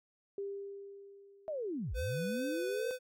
sine tone with exponential decay, 398.2 Hz, G4, 27 cents sharp, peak -35 dBFS, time 0.38-2.18 s, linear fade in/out 2 ms, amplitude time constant 390 ms
sine linear two-way sweep, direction down then up, 651 to 44.62 to 485.6 Hz, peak -35 dBFS, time 1.48-2.91 s, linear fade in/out 0 ms, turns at 1.94 s
square tone with vibrato, 504 Hz, B4, 35 cents sharp, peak -37 dBFS, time 1.94-2.99 s, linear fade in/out 50 ms, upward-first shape triangle, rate 2.4 Hz, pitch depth 31 cents each way
effects none

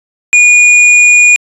sine tone with hard clipping, 2445 Hz, D#7, 31 cents flat, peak -3 dBFS, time 0.33-1.36 s, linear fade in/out 0 ms, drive 18 dB, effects resampled to 24000 Hz

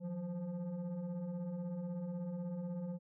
sine tone with frequency modulation, 179.6 Hz, F3, 49 cents sharp, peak -36 dBFS, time 0-2.99 s, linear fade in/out 50 ms, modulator 343 Hz, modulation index 0.68, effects tanh soft clip ceiling -36 dBFS

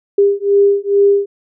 sine beating tone pair, 400.3 / 402.6 Hz, G4 / G4, +36 / +46 cents, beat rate 2.3 Hz, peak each -12 dBFS, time 0.18-1.26 s, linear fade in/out 5 ms, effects none

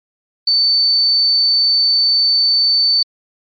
sine tone, 4531 Hz, C#8, 37 cents sharp, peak -10 dBFS, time 0.47-3.03 s, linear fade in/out 5 ms, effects MP3 32 kbps

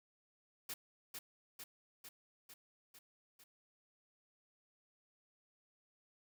white noise with echo, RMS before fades -44 dBFS, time 0.69-0.74 s, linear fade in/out 5 ms, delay 450 ms, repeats 6, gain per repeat -3 dB, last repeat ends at 3.44 s, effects none

